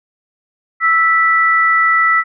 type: tone pair together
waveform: sine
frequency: 1319 / 1966 Hz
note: E6 / B6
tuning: +1 / -8 cents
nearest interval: perfect fifth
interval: 691 cents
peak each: -12 dBFS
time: 0.8-2.24 s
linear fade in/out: 50 ms
effects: none